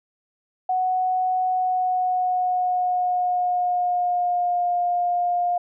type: tone with pitch glide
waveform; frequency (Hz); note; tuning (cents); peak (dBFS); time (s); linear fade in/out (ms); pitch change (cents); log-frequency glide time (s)
sine; 740 to 707.4; F#5 to F5; 0 to +22; -19; 0.69-5.58; 5; -78; 1.47-4.71
effects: none